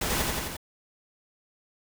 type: noise with echo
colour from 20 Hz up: pink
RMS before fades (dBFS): -29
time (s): 0.01-0.22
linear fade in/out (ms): 5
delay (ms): 87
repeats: 4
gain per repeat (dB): -2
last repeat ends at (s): 0.568
effects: none